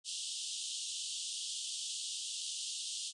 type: band-pass noise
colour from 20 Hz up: pink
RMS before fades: -41 dBFS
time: 0.04-3.13 s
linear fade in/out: 50 ms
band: 2900 to 9400 Hz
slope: 96 dB/octave
effects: none